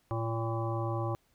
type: harmonic tone with a mistuned harmonic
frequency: 114.1 Hz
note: A#2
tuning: 37 cents flat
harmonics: 1 / 3 / 5 / 7 / 9 / 10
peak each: -32 / -37 / -39 / -40 / -42 / -42 dBFS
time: 0.11-1.15 s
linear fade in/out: 0 ms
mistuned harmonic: 9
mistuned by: -25 cents
effects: pink hiss -71 dBFS RMS until 1.34 s